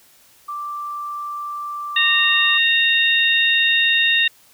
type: tone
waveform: sine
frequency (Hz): 1175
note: D6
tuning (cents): +1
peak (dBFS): -25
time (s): 0.48-2.58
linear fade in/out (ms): 10
type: harmonic tone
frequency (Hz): 923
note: A#5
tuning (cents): -17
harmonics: 2 / 3 / 4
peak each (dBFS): -18 / -18 / -18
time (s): 1.96-4.28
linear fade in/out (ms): 5
effects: white hiss -52 dBFS RMS until 4.53 s